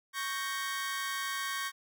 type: chord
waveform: sawtooth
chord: G diminished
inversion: second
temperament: equal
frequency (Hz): 1108.7 / 1568 / 1864.7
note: Db6 / G6 / Bb6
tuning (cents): 0 / 0 / 0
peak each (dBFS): -33 / -35 / -35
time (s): 0.13-1.72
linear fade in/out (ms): 50
effects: none